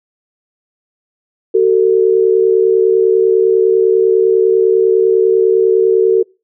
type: tone pair together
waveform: sine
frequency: 378.1 / 448.1 Hz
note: F#4 / A4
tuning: +38 / +32 cents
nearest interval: minor third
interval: 294 cents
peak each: -10 dBFS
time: 1.54-6.23 s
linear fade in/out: 10 ms
effects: noise-tail reverb RT60 0.3 s tail -25 dB re dry